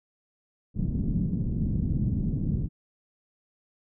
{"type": "low-pass noise", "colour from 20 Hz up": "white", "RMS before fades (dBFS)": -27, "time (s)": [0.74, 2.69], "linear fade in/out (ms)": 50, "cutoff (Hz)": 210, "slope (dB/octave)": 24, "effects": []}